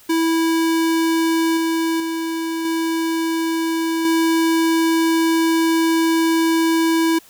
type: tone with level steps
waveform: square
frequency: 327.6 Hz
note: E4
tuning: 11 cents flat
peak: -16 / -18 / -22 / -19 / -15 dBFS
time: 0.09-7.19 s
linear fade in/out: 10 ms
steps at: 1.57 / 2 / 2.65 / 4.05 s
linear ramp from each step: 2 ms
effects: white hiss -48 dBFS RMS until 7.29 s